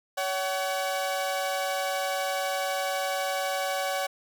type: tone pair together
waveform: sawtooth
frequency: 564 / 756 Hz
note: C#5 / F#5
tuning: +30 / +37 cents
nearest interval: perfect fourth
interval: 507 cents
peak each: -26 dBFS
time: 0.17-4.07 s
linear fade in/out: 10 ms
effects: none